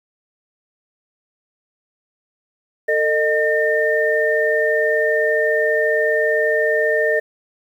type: tone cluster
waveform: sine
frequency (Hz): 448.7 / 614 / 1813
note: A4 / D#5 / A#6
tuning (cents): +34 / -23 / -49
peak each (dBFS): -19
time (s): 2.88-7.2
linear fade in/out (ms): 10
effects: 8-bit